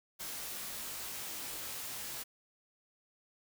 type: noise with comb filter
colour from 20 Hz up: white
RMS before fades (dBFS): -42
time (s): 0.19-2.24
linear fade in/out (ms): 20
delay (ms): 20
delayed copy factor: -0.7
effects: none